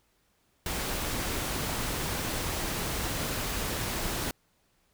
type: noise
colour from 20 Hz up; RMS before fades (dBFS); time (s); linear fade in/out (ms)
pink; -32; 0.66-4.31; 2
effects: pink hiss -70 dBFS RMS until 4.93 s